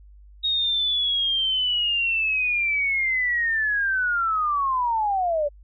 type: linear sweep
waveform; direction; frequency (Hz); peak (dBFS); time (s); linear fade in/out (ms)
sine; down; 3764 to 564; -20; 0.43-5.49; 20
effects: added 50 Hz sine -45 dBFS peak until 5.63 s